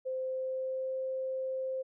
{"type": "tone with pitch glide", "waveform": "sine", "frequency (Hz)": [519, 523.8], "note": ["C5", "C5"], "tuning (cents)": [-14, 2], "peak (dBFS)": -32, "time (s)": [0.05, 1.83], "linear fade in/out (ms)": 20, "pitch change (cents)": 16, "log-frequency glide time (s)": [0.19, 0.95], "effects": []}